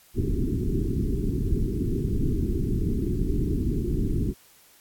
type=low-pass noise; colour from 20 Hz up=pink; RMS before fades=-25 dBFS; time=0.14-4.34 s; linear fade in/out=50 ms; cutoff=410 Hz; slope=96 dB/octave; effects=white hiss -56 dBFS RMS until 4.8 s + AAC 64 kbps